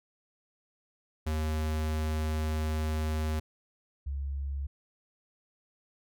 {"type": "tone pair in turn", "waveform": ["square", "sine"], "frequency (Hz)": [77.78, 69.29], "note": ["D#2", "C#2"], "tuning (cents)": [0, 0], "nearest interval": "major second", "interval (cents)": 200, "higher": "first", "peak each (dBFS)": [-29, -31], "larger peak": "first", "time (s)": [[1.26, 3.4], [4.06, 4.67]], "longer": "first", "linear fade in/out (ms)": 10, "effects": []}